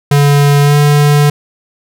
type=tone with pitch glide; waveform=square; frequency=143.4 to 146.24 Hz; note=D3 to D3; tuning=-41 to -7 cents; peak=-6 dBFS; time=0.11-1.3 s; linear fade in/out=5 ms; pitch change=+34 cents; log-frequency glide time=0.62-0.76 s; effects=none